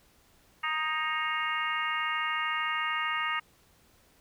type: harmonic tone with a mistuned harmonic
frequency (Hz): 311.1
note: D#4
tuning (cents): 0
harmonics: 3 / 4 / 5 / 6 / 7 / 8 / 9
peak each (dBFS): -38 / -32 / -41 / -34 / -35 / -48 / -37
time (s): 0.63-3.4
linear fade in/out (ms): 10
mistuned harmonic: 5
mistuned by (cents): +40
effects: pink hiss -63 dBFS RMS until 4.2 s